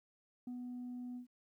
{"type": "tone with ADSR envelope", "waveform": "sine", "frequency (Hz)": 246.9, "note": "B3", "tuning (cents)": 0, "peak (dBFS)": -38, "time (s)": [0.47, 1.27], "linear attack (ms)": 4, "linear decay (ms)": 100, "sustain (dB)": -2, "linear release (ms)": 110, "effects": ["tanh soft clip ceiling -40 dBFS", "13-bit"]}